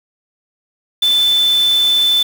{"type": "tone in noise", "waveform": "sine", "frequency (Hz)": 3520, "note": "A7", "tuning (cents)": 0, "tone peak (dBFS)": -10, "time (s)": [1.02, 2.23], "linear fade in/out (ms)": 5, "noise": "white", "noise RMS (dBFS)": -28, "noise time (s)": [1.02, 2.23], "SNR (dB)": 15, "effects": []}